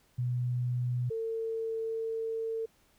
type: tone pair in turn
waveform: sine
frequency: 123.47 / 449.8 Hz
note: B2 / A4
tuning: 0 / +38 cents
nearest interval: octave + minor seventh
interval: 2238 cents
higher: second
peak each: -28 / -31 dBFS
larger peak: first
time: 0.18-1.1 / 1.1-2.66 s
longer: second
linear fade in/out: 10 ms
effects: pink hiss -67 dBFS RMS until 2.98 s